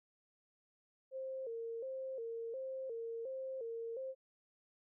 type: tone with vibrato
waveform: sine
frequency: 492.1 Hz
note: B4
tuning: 6 cents flat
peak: -40 dBFS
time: 1.11-4.15 s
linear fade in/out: 50 ms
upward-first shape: square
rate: 1.4 Hz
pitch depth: 120 cents each way
effects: none